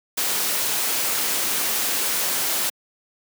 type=noise; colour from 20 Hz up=white; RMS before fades=-23 dBFS; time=0.17-2.7 s; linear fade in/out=10 ms; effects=high-pass 200 Hz 12 dB/octave